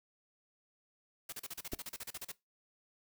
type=noise bursts; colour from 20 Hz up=white; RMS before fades=-43 dBFS; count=15; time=1.29-2.319 s; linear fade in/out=5 ms; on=35 ms; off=36 ms
type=clicks; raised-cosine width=2 ms; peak=-27 dBFS; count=2; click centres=1.733 / 1.736 s
effects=noise-tail reverb RT60 0.2 s tail -20 dB re dry